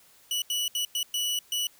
sawtooth tone bursts at uneven times, 2948 Hz, F#7, 7 cents flat, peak -23 dBFS, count 6, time 0.31-0.42 / 0.5-0.68 / 0.75-0.85 / 0.95-1.03 / 1.14-1.39 / 1.52-1.67 s, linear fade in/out 2 ms, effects white hiss -58 dBFS RMS until 1.79 s

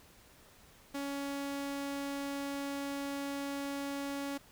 sawtooth tone, 280 Hz, C#4, 18 cents sharp, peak -32 dBFS, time 0.94-4.38 s, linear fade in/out 10 ms, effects pink hiss -60 dBFS RMS until 4.51 s

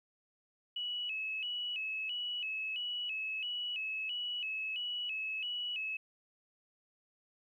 sine tone with vibrato, 2756 Hz, F7, 24 cents flat, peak -35 dBFS, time 0.76-5.97 s, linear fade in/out 5 ms, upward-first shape square, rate 1.5 Hz, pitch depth 110 cents each way, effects 12-bit

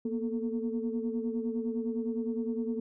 sine tone cluster, 232.7 / 242.5 / 442 Hz, A#3 / B3 / A4, -3 / -31 / +8 cents, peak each -32 / -35 / -35 dBFS, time 0.05-2.8 s, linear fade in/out 5 ms, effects tanh soft clip ceiling -21 dBFS

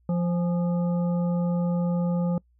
harmonic tone with a mistuned harmonic, 174.61 Hz, F3, in tune, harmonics 1 / 3 / 5 / 7, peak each -22 / -32 / -40 / -45 dBFS, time 0.09-2.38 s, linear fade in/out 2 ms, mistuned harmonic 5, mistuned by -64 cents, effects noise-tail reverb RT60 0.1 s tail -25 dB re dry + added 60 Hz sine -60 dBFS peak until 2.59 s

